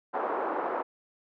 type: band-pass noise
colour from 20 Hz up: white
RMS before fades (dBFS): -31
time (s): 0.13-0.83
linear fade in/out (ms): 20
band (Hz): 330 to 1100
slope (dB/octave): 24
effects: none